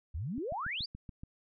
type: exponential sweep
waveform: sine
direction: up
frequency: 66.2 to 5020 Hz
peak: -34 dBFS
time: 0.14-0.86 s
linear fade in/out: 10 ms
type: click train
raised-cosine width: 5 ms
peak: -32 dBFS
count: 7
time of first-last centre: 0.38-1.235 s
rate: 7.02 Hz
effects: none